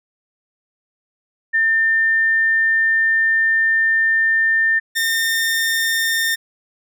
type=tone pair in turn; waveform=sine / sawtooth; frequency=1800 / 1815.7 Hz; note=A6 / A#6; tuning=+39 / -46 cents; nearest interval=unison; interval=15 cents; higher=second; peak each=-13 / -13 dBFS; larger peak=neither; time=1.53-4.8 / 4.95-6.36 s; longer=first; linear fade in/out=20 ms; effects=none